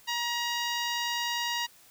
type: tone with notch filter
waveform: 10% pulse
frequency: 950 Hz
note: A#5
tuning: 33 cents sharp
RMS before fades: -31 dBFS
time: 0.07-1.67 s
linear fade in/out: 20 ms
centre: 11000 Hz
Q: 0.73
effects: white hiss -57 dBFS RMS until 1.9 s